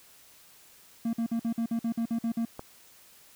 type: tone bursts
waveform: triangle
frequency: 230 Hz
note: A#3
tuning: 23 cents flat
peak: -24 dBFS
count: 11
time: 1.05-2.452 s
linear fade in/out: 5 ms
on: 82 ms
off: 50 ms
type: click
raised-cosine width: 1 ms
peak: -23 dBFS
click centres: 2.594 s
effects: white hiss -56 dBFS RMS until 3.35 s